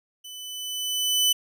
sawtooth tone with level ramp, 3000 Hz, F#7, 23 cents sharp, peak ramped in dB -36 to -14 dBFS, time 0.24-1.33 s, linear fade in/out 10 ms, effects none

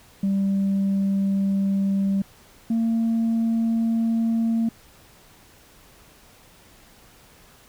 sine tone pair in turn, 196 / 227.6 Hz, G3 / A#3, 0 / -41 cents, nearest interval minor third, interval 259 cents, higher second, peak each -17 / -17 dBFS, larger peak neither, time 0.23-2.22 / 2.7-4.69 s, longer neither, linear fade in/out 5 ms, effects tanh soft clip ceiling -17 dBFS + pink hiss -52 dBFS RMS until 7.68 s

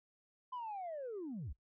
sine linear sweep, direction down, 1029 to 46.39 Hz, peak -39 dBFS, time 0.52-1.53 s, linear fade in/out 10 ms, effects noise-tail reverb RT60 0.1 s tail -21 dB re dry + tanh soft clip ceiling -38 dBFS

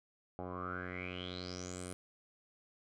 10% pulse tone with low-pass filter sweep, 90.6 Hz, F#2, 36 cents flat, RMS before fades -43 dBFS, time 0.39-1.93 s, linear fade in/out 0 ms, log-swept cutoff 810 to 10000 Hz, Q 9.2, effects none

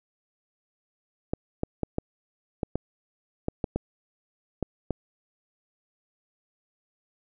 clicks, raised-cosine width 2 ms, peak -13 dBFS, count 11, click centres 1.335 / 1.634 / 1.833 / 1.984 / 2.632 / 2.756 / 3.484 / 3.642 / 3.76 / 4.627 / 4.907 s, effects none

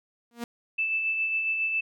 sawtooth tone with exponential growth, 236 Hz, A#3, 22 cents sharp, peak -25 dBFS, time 0.31-0.44 s, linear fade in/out 2 ms, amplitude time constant 28 ms
sine tone with tremolo, 2637 Hz, E7, in tune, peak -23 dBFS, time 0.78-1.81 s, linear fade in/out 10 ms, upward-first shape sine, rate 7.3 Hz, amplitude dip 35%
effects none

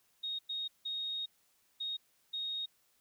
sine tone bursts at uneven times, 3734 Hz, A#7, 2 cents sharp, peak -35 dBFS, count 5, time 0.23-0.39 / 0.49-0.68 / 0.85-1.26 / 1.8-1.97 / 2.33-2.66 s, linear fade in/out 10 ms, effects white hiss -72 dBFS RMS until 3 s

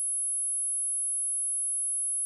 sine tone, 10650 Hz, E9, 17 cents sharp, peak -27 dBFS, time 0-2.25 s, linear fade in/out 0 ms, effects none

